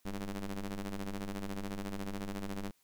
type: ring-modulated tone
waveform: sawtooth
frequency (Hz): 98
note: G2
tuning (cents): 0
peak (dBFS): -30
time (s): 0.05-2.71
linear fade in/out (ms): 5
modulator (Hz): 105
effects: white hiss -72 dBFS RMS until 2.83 s